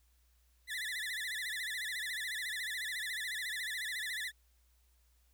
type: tone with vibrato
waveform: 30% pulse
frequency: 1864.7 Hz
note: A#6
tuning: in tune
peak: -34 dBFS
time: 0.67-4.32 s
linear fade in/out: 50 ms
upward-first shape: sine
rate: 14 Hz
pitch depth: 160 cents each way
effects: added 60 Hz sine -67 dBFS peak until 5.33 s + white hiss -75 dBFS RMS until 5.33 s